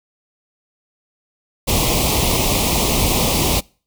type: band-stop noise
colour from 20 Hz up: pink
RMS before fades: -17 dBFS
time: 1.67-3.61 s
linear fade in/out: 20 ms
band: 1100 to 2200 Hz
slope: 48 dB/octave
effects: noise-tail reverb RT60 0.4 s tail -26 dB re dry